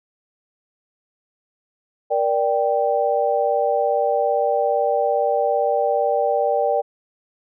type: chord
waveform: sine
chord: G minor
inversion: first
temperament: just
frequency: 470.4 / 588 / 784 Hz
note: Bb4 / D5 / G5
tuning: +16 / +2 / 0 cents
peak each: -22 / -20 / -21 dBFS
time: 2.1-6.82 s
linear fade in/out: 20 ms
effects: none